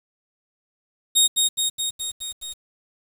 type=tone with echo; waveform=20% pulse; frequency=3729 Hz; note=A#7; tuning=in tune; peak=-8 dBFS; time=1.15-1.28 s; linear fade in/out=20 ms; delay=210 ms; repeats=6; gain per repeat=-3 dB; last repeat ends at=2.54 s; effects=7-bit